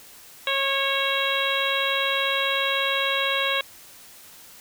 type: harmonic tone with a mistuned harmonic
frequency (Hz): 547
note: C#5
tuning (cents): -23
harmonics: 1 / 2 / 3 / 4 / 5 / 6 / 7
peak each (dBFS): -29 / -29 / -29 / -29 / -29 / -29 / -29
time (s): 0.47-3.61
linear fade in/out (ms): 2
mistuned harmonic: 4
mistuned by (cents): +21
effects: white hiss -47 dBFS RMS until 4.6 s